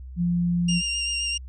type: tone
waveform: sine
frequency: 174.1 Hz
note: F3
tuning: 5 cents flat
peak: -20 dBFS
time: 0.16-0.82 s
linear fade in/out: 50 ms
type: tone with vibrato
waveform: 25% pulse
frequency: 2794 Hz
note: F7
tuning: in tune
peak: -21 dBFS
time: 0.68-1.38 s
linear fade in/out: 10 ms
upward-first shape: sine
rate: 7.7 Hz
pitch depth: 17 cents each way
effects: added 64 Hz sine -36 dBFS peak until 1.48 s + resampled to 24000 Hz